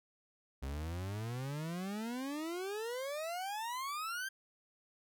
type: exponential sweep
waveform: 40% pulse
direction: up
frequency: 65.41 to 1600 Hz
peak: -37 dBFS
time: 0.62-4.29 s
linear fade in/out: 10 ms
effects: none